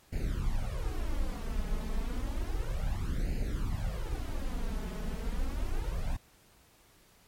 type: noise with flanger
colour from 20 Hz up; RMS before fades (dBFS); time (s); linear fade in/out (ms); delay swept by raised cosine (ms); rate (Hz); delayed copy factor
brown; -32; 0.12-6.17; 10; 0.43 to 4.73; 0.31; +0.95
effects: pink hiss -62 dBFS RMS until 7.27 s + MP3 64 kbps